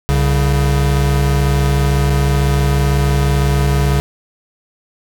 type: tone pair together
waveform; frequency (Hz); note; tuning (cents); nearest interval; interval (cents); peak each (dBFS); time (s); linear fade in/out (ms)
square; 65.92 / 139.8; C2 / C#3; +14 / +15; octave + minor second; 1301; -15; 0.09-4; 0
effects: none